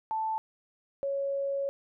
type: tone pair in turn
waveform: sine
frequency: 880 / 554.4 Hz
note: A5 / C#5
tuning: 0 / 0 cents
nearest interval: minor sixth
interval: 800 cents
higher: first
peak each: -28 dBFS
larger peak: neither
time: 0.11-0.38 / 1.03-1.69 s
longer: second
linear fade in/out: 0 ms
effects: none